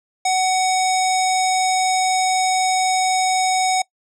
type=tone with low-pass filter; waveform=square; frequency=748 Hz; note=F#5; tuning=19 cents sharp; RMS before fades=-18 dBFS; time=0.25-3.82 s; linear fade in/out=5 ms; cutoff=7400 Hz; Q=3.5; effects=noise-tail reverb RT60 0.1 s tail -22 dB re dry